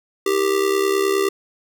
square tone with amplitude modulation, 392.8 Hz, G4, 4 cents sharp, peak -14 dBFS, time 0.26-1.29 s, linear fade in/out 5 ms, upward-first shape sine, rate 69.7 Hz, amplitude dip 70%, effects none

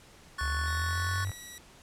square chord, F# minor, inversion second, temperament equal, 1108.7 / 1480 / 1760 Hz, C#6 / F#6 / A6, 0 / 0 / 0 cents, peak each -37 dBFS, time 0.38-1.25 s, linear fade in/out 10 ms
click train, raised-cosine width 0.5 ms, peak -30 dBFS, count 41, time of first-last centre 0.41-1.317 s, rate 44.1 Hz
sine linear sweep, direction up, 70.1 to 98 Hz, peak -30 dBFS, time 0.41-1.31 s, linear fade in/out 5 ms
5% pulse tone with pitch glide, 1883 to 1933.7 Hz, A#6 to B6, +17 to -37 cents, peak -32 dBFS, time 0.67-1.58 s, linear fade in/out 0 ms, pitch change +46 cents, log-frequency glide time 0.84-0.98 s
effects pink hiss -55 dBFS RMS until 1.82 s + low-pass 10000 Hz 12 dB/octave

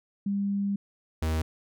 sine / 45% pulse tone pair in turn, 200 / 79.56 Hz, G3 / D#2, +35 / +39 cents, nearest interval octave + major third, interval 1596 cents, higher first, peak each -25 dBFS, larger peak neither, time 0.26-0.76 / 1.22-1.42 s, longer first, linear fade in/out 5 ms, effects none

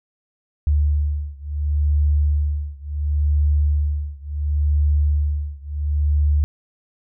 sine beating tone pair, 73.42 / 74.13 Hz, D2 / D2, 0 / +17 cents, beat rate 0.71 Hz, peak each -19 / -20 dBFS, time 0.67-6.44 s, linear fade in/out 0 ms, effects none

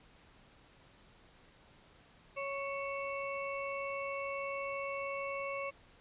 harmonic tone with a mistuned harmonic, 554.4 Hz, C#5, in tune, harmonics 1 / 2 / 4 / 5, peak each -39 / -42 / -43 / -46 dBFS, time 2.36-5.71 s, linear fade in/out 20 ms, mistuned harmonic 5, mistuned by -56 cents, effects pink hiss -62 dBFS RMS until 6 s + resampled to 8000 Hz

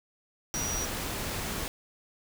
sine tone in noise, 5790 Hz, F#8, 38 cents flat, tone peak -32 dBFS, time 0.54-0.85 s, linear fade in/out 0 ms, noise pink, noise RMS -34 dBFS, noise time 0.54-1.68 s, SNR -1 dB, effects none

